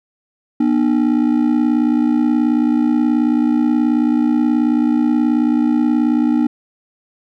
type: ring-modulated tone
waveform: triangle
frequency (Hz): 271.9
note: C#4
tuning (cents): -33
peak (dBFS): -7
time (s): 0.6-6.47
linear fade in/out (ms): 5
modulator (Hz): 29.3
effects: none